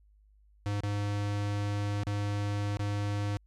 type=tone with dropouts; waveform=square; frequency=102.4 Hz; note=G#2; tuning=24 cents flat; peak=-30 dBFS; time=0.66-3.37 s; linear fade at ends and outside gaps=0 ms; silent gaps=0.805-0.835 / 2.034-2.069 / 2.77-2.794 s; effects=added 51 Hz sine -59 dBFS peak until 3.46 s + low-pass 7000 Hz 12 dB/octave